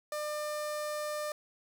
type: tone with notch filter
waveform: sawtooth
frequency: 600 Hz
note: D5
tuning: 37 cents sharp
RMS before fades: -36 dBFS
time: 0.12-1.32 s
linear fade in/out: 2 ms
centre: 2800 Hz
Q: 1.9
effects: none